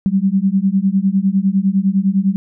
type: beating tone pair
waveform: sine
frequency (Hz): 189 / 198.9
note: F#3 / G3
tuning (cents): +37 / +25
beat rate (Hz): 9.9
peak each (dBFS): -15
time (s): 0.06-2.36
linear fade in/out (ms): 0
effects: none